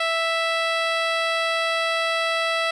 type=tone with low-pass filter; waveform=10% pulse; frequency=659.3 Hz; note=E5; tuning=in tune; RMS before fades=-23 dBFS; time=0-2.71 s; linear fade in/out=5 ms; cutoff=5900 Hz; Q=0.54; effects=none